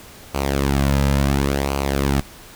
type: tone with flanger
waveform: sawtooth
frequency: 69.3 Hz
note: C#2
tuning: in tune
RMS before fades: -19 dBFS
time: 0.34-2.21 s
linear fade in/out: 10 ms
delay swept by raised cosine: 0.55 to 2.75 ms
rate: 0.71 Hz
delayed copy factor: -0.65
effects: pink hiss -42 dBFS RMS until 2.55 s